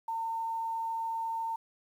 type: tone with quantisation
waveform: sine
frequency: 907 Hz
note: A#5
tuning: 48 cents flat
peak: -31 dBFS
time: 0.08-1.56 s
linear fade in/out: 5 ms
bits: 10
effects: none